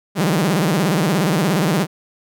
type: tone with vibrato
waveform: sawtooth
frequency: 175.4 Hz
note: F3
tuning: 8 cents sharp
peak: -11 dBFS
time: 0.15-1.87 s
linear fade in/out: 50 ms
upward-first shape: sine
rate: 17 Hz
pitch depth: 290 cents each way
effects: none

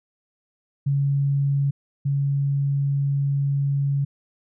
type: tone pair in turn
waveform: sine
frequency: 140 / 140 Hz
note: C#3 / C#3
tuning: +18 / +18 cents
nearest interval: unison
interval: 0 cents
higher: neither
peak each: -18 / -19 dBFS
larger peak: first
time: 0.86-1.71 / 2.05-4.05 s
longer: second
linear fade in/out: 10 ms
effects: none

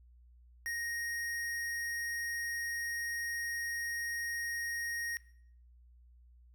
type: tone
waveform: square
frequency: 1869 Hz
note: A#6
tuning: 4 cents sharp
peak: -36 dBFS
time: 0.66-5.17 s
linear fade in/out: 0 ms
effects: noise-tail reverb RT60 0.6 s tail -19 dB re dry + added 60 Hz sine -57 dBFS peak until 6.54 s

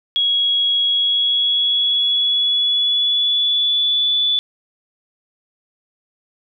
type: tone with pitch glide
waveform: sine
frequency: 3322 to 3467 Hz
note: G#7 to A7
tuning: 0 to -26 cents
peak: -14 dBFS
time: 0.16-4.39 s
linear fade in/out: 0 ms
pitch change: +74 cents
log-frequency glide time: 0.83-4.14 s
effects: none

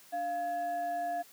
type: tone with frequency modulation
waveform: sine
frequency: 698.5 Hz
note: F5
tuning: in tune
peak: -31 dBFS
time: 0.12-1.23 s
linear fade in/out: 20 ms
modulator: 991 Hz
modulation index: 0.35
effects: white hiss -57 dBFS RMS until 1.32 s + high-pass 150 Hz 12 dB/octave

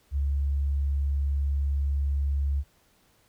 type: tone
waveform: sine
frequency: 70.1 Hz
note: C#2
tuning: 20 cents sharp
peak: -23 dBFS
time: 0.11-2.64 s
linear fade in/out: 50 ms
effects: pink hiss -64 dBFS RMS until 3.28 s

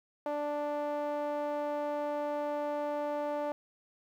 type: tone with band-pass filter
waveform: sawtooth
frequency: 293.7 Hz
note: D4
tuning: in tune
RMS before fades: -34 dBFS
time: 0.26-3.52 s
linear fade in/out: 0 ms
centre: 700 Hz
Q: 3.7
effects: 11-bit

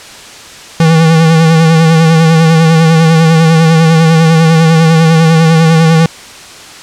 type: tone with vibrato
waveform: square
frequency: 162.2 Hz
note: E3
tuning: 28 cents flat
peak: -4 dBFS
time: 0.8-6.06 s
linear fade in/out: 2 ms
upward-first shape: sine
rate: 10 Hz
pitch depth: 41 cents each way
effects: white hiss -30 dBFS RMS until 6.82 s + low-pass 7000 Hz 12 dB/octave

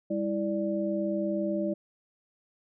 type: tone cluster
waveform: sine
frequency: 200.8 / 329.1 / 587 Hz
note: G3 / E4 / D5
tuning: +42 / -3 / -1 cents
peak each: -31 dBFS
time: 0.1-1.74 s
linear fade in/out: 10 ms
effects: none

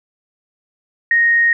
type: tone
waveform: sine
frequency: 1864.7 Hz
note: A#6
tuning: in tune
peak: -10 dBFS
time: 1.11-1.53 s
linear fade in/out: 2 ms
effects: none

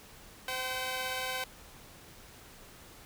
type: tone pair together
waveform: 10% pulse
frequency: 516 / 765.4 Hz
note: C5 / G5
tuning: -24 / -42 cents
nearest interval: perfect fifth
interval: 682 cents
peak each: -28 dBFS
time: 0.48-1.44 s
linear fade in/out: 2 ms
effects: pink hiss -53 dBFS RMS until 3.05 s

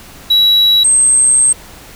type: tone pair in turn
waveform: sine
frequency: 3900 / 8357 Hz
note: B7 / C9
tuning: -23 / -3 cents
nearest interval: octave + minor second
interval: 1320 cents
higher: second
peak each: -4 dBFS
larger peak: neither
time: 0.3-0.84 / 0.84-1.53 s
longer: second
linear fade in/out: 10 ms
effects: tanh soft clip ceiling -5 dBFS + pink hiss -36 dBFS RMS until 1.95 s

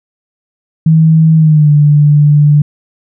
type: tone with pitch glide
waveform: sine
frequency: 160 to 147.57 Hz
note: D#3 to D3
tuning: +49 to +9 cents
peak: -3 dBFS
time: 0.86-2.62 s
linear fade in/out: 5 ms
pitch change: -140 cents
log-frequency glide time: 1.36-1.71 s
effects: none

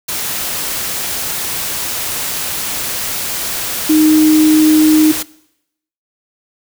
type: tone in noise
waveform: sine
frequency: 309.8 Hz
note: D#4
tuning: 7 cents flat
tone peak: -7 dBFS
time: 3.89-5.12 s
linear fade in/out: 10 ms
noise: white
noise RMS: -20 dBFS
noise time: 0.08-5.23 s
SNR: +10 dB
effects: noise-tail reverb RT60 0.8 s tail -21 dB re dry

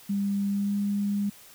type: tone with pitch glide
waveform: sine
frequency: 200 to 202.6 Hz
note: G3 to G#3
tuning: +35 to -43 cents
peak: -24 dBFS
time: 0.09-1.3 s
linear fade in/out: 10 ms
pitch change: +22 cents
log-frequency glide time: 0.49-0.77 s
effects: white hiss -51 dBFS RMS until 1.54 s

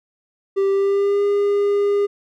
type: tone with pitch glide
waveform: triangle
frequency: 392 to 405.8 Hz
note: G4 to G#4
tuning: 0 to -40 cents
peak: -13 dBFS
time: 0.56-2.07 s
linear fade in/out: 20 ms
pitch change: +60 cents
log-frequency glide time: 0.71-1.23 s
effects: none

